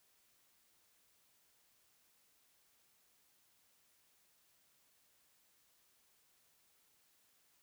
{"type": "silence", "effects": ["white hiss -73 dBFS RMS until 7.62 s"]}